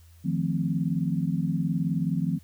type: chord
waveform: sine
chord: F dominant seventh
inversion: third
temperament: equal with one note detuned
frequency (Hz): 155.56 / 174.61 / 220 / 260.4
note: Eb3 / F3 / A3 / C4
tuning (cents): 0 / 0 / 0 / -8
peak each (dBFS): -28 / -27 / -33 / -32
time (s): 0.24-2.39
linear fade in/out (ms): 20
effects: added 83 Hz sine -50 dBFS peak until 2.43 s + white hiss -62 dBFS RMS until 2.43 s